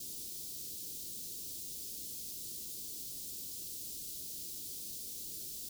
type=band-stop noise; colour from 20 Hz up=white; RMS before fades=-44 dBFS; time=0-5.69 s; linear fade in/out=5 ms; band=410 to 4000 Hz; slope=24 dB/octave; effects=none